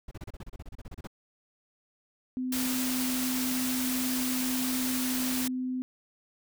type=noise bursts; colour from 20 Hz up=brown; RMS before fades=-40 dBFS; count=16; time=0.08-1.073 s; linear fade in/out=5 ms; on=33 ms; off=31 ms
type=tone; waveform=sine; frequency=255 Hz; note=C4; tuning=44 cents flat; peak=-29 dBFS; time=2.37-5.82 s; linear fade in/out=0 ms
type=noise; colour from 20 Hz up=white; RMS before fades=-33 dBFS; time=2.52-5.48 s; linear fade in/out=5 ms
effects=none